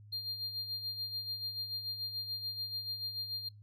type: tone with tremolo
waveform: triangle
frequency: 4200 Hz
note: C8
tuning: 6 cents sharp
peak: -33 dBFS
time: 0.12-3.49 s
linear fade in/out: 10 ms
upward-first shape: sine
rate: 6.9 Hz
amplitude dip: 60%
effects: noise-tail reverb RT60 0.2 s tail -25 dB re dry + added 104 Hz sine -52 dBFS peak until 3.62 s